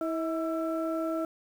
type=tone cluster; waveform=sine; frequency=325.1 / 644 / 1335 Hz; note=E4 / E5 / E6; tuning=-24 / -41 / +22 cents; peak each=-30 / -31 / -37 dBFS; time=0.01-1.25 s; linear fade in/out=2 ms; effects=tanh soft clip ceiling -21 dBFS + 9-bit